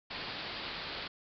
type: low-pass noise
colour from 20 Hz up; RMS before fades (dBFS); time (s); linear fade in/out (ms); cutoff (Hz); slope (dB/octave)
white; -41; 0.1-1.08; 10; 4800; 96
effects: none